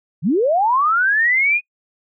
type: linear sweep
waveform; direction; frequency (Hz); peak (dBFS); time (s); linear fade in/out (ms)
sine; up; 127 to 2489; -13; 0.22-1.61; 50
effects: noise-tail reverb RT60 0.1 s tail -25 dB re dry